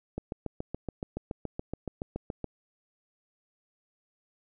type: click train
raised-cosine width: 2 ms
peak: -20 dBFS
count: 17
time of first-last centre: 0.18-2.443 s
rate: 7.07 Hz
effects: none